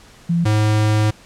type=tone pair in turn; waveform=sine / square; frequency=170 / 107.09 Hz; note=F3 / A2; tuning=-46 / -46 cents; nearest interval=minor sixth; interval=800 cents; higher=first; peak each=-14 dBFS; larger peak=neither; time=0.29-0.45 / 0.45-1.11 s; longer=second; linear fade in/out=10 ms; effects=pink hiss -46 dBFS RMS until 1.25 s + low-pass 9000 Hz 12 dB/octave